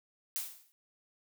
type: noise with exponential decay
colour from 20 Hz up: blue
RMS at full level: -33 dBFS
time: 0.36-0.72 s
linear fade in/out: 0 ms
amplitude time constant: 78 ms
effects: none